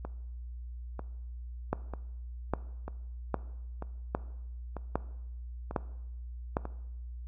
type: two click trains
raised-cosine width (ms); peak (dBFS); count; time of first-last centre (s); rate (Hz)
1; -14 / -24; 7 / 8; 1.73-6.569 / 0.05-6.654; 1.24 / 1.06
effects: noise-tail reverb RT60 0.9 s tail -18 dB re dry + added 60 Hz sine -39 dBFS peak until 7.27 s